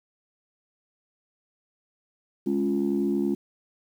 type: chord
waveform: sine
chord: Db major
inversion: second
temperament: equal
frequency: 207.7 / 277.2 / 349.2 Hz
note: Ab3 / Db4 / F4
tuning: 0 / 0 / 0 cents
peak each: -26 dBFS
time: 2.46-3.35 s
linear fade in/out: 10 ms
effects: tanh soft clip ceiling -15 dBFS + 9-bit